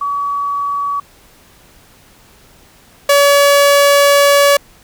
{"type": "tone pair in turn", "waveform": ["sine", "sawtooth"], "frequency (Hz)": [1136, 568], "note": ["C#6", "C#5"], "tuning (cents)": [42, 42], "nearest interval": "octave", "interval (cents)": 1200, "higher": "first", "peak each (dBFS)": [-15, -3], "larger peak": "second", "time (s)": [[0.01, 1], [3.09, 4.57]], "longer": "second", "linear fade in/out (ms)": 5, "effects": ["pink hiss -46 dBFS RMS until 4.83 s"]}